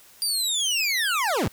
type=linear sweep; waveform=25% pulse; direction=down; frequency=4800 to 58.27 Hz; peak=-18 dBFS; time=0.22-1.48 s; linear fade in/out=0 ms; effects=white hiss -52 dBFS RMS until 1.52 s